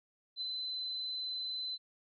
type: tone with ADSR envelope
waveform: sine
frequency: 4039 Hz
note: B7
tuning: 38 cents sharp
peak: -34 dBFS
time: 0.36-1.78 s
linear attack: 52 ms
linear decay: 16 ms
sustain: -2 dB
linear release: 39 ms
effects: none